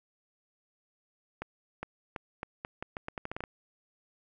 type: accelerating click train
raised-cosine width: 0.5 ms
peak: -21 dBFS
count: 14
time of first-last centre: 1.42-3.438 s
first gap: 410 ms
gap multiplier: 0.81
effects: none